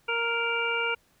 harmonic tone, 466.2 Hz, A#4, in tune, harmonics 1 / 2 / 3 / 5 / 6, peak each -32 / -34 / -30 / -30 / -33 dBFS, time 0.08-0.95 s, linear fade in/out 10 ms, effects pink hiss -65 dBFS RMS until 1.2 s

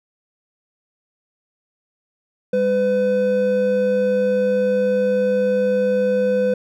triangle tone pair together, 200.1 / 503.8 Hz, G3 / B4, +36 / +34 cents, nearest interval octave + major third, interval 1598 cents, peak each -21 / -14 dBFS, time 2.53-6.54 s, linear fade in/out 5 ms, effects none

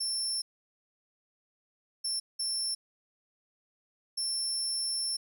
30% pulse tone bursts at uneven times, 5380 Hz, E8, 34 cents sharp, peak -26 dBFS, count 4, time 0-0.42 / 2.04-2.2 / 2.39-2.75 / 4.17-5.17 s, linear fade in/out 10 ms, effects 11-bit

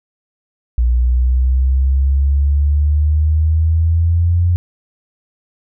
sine exponential sweep, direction up, 59.5 to 88.3 Hz, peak -10 dBFS, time 0.78-4.56 s, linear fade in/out 0 ms, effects none

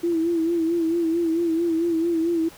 sine tone with vibrato, 333.3 Hz, E4, 19 cents sharp, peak -19 dBFS, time 0.03-2.49 s, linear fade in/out 10 ms, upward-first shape sine, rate 4.5 Hz, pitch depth 60 cents each way, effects pink hiss -46 dBFS RMS until 2.57 s + high-pass 60 Hz 12 dB/octave

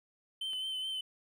triangle tone with vibrato, 3070 Hz, G7, 37 cents flat, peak -33 dBFS, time 0.41-1.01 s, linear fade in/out 5 ms, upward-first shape triangle, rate 4.7 Hz, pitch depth 32 cents each way
click, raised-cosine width 0.3 ms, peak -37 dBFS, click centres 0.533 s
effects none

